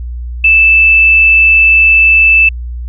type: tone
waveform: sine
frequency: 2637 Hz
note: E7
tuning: in tune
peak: -3 dBFS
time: 0.44-2.49 s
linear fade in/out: 5 ms
effects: added 60 Hz sine -18 dBFS peak until 2.88 s